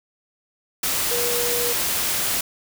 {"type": "tone in noise", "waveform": "sine", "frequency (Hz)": 481.2, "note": "B4", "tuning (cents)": -45, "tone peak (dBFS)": -25, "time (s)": [1.11, 1.73], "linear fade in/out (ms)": 5, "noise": "white", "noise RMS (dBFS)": -23, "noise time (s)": [0.83, 2.41], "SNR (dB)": -5, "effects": []}